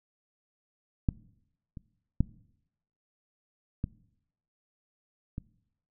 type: clicks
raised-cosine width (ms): 5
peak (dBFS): -12 / -29 / -11 / -17 / -23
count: 5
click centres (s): 1.088 / 1.772 / 2.206 / 3.841 / 5.381
effects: noise-tail reverb RT60 0.8 s tail -21 dB re dry